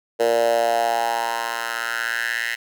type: tone with high-pass filter sweep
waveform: 10% pulse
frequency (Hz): 116.54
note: A#2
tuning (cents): 0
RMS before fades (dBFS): -22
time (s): 0.19-2.56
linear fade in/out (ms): 20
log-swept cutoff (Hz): 490 to 2000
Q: 4.4
effects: none